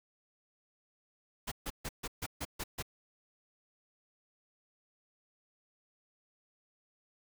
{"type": "noise bursts", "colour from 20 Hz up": "pink", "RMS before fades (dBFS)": -38, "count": 8, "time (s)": [1.47, 2.826], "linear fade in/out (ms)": 10, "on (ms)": 47, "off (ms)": 140, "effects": []}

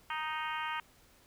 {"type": "harmonic tone", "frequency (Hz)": 311.1, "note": "D#4", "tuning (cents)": 0, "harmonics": [3, 4, 5, 6, 7, 8, 9, 10], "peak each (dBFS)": [-38, -40, -42, -44, -45, -46, -47, -48], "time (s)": [0.1, 0.8], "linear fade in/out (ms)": 2, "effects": ["pink hiss -63 dBFS RMS until 1.26 s"]}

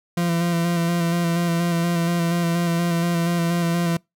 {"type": "tone with vibrato", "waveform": "40% pulse", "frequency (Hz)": 170.6, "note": "F3", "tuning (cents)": -40, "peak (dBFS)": -18, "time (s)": [0.17, 3.97], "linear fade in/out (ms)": 5, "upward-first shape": "square", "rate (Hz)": 4.2, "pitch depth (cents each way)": 21, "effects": ["noise-tail reverb RT60 0.2 s tail -26 dB re dry"]}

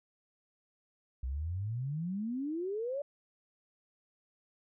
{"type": "exponential sweep", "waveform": "sine", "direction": "up", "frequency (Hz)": [60.9, 587.3], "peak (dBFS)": -33, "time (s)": [1.23, 3.02], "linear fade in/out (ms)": 5, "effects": []}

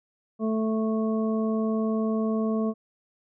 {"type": "harmonic tone", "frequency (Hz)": 220.1, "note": "A3", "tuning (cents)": 1, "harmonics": [1, 2, 3, 5], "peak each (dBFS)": [-24, -30, -34, -38], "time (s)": [0.39, 2.74], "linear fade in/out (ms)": 50, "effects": []}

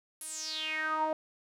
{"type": "tone with band-pass filter sweep", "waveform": "sawtooth", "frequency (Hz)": 312.9, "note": "D#4", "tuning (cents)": 10, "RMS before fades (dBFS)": -34, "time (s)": [0.21, 1.13], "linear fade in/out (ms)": 2, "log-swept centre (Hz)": [11000, 680], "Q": 6.9, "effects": []}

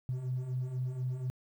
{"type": "beating tone pair", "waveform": "triangle", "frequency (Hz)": [124.7, 128.8], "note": ["B2", "C3"], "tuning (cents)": [17, -27], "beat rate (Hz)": 4.1, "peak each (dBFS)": [-36, -30], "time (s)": [0.09, 1.3], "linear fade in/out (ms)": 0, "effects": ["tanh soft clip ceiling -28 dBFS", "11-bit"]}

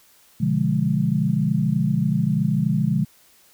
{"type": "chord", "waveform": "sine", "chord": "B diminished seventh", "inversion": "none", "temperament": "equal", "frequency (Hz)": [123.47, 146.83, 174.61, 207.7], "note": ["B2", "D3", "F3", "Ab3"], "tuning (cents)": [0, 0, 0, 0], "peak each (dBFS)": [-26, -22, -23, -23], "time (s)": [0.4, 3.05], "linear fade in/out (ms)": 10, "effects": ["white hiss -55 dBFS RMS until 3.53 s"]}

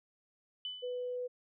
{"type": "tone with exponential decay", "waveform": "sine", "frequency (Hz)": 3000, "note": "F#7", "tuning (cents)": 23, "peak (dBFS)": -35, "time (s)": [0.65, 1.16], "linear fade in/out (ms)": 1, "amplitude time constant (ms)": 110}
{"type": "tone", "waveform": "sine", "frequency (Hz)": 496, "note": "B4", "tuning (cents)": 7, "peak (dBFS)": -35, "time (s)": [0.82, 1.28], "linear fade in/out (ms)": 20}
{"effects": []}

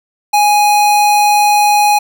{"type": "tone", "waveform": "square", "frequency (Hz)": 830.6, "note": "G#5", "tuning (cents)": 0, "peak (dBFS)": -8, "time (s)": [0.33, 1.99], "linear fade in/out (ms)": 10, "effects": []}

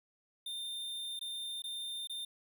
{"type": "tone with dropouts", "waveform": "square", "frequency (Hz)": 3613, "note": "A7", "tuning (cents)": 45, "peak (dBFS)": -39, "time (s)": [0.46, 2.25], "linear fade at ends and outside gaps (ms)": 5, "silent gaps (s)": [[1.193, 1.211], [1.621, 1.639], [2.073, 2.096]], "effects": []}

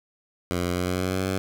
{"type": "tone with pitch glide", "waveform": "10% pulse", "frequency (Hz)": [88.5, 94.85], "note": ["F2", "F#2"], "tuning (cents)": [23, 43], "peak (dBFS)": -16, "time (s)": [0.51, 1.38], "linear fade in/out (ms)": 0, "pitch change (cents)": 120, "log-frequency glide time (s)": [0.7, 1.26], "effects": []}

